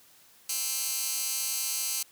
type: tone with high-pass filter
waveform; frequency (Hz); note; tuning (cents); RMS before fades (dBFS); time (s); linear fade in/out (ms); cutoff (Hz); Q
15% pulse; 264.8; C4; +21; -31; 0.49-2.03; 5; 6300; 0.82
effects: white hiss -58 dBFS RMS until 2.11 s + high-pass 60 Hz 12 dB/octave